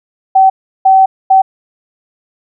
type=tone bursts at uneven times; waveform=sine; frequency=766 Hz; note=G5; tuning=40 cents flat; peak=-3 dBFS; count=3; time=0.35-0.5 / 0.85-1.06 / 1.3-1.42 s; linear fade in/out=10 ms; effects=none